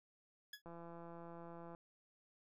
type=tone with exponential decay; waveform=20% pulse; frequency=1684 Hz; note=G#6; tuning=24 cents sharp; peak=-40 dBFS; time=0.53-0.62 s; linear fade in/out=5 ms; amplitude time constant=19 ms
type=click train; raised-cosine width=1 ms; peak=-40 dBFS; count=185; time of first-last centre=0.66-1.749 s; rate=169 Hz
effects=none